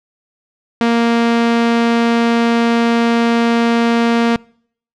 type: tone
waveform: sawtooth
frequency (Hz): 233.1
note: A#3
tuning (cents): 0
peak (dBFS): -7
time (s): 0.81-4.36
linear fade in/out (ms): 0
effects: noise-tail reverb RT60 0.6 s tail -26 dB re dry + low-pass 4000 Hz 12 dB/octave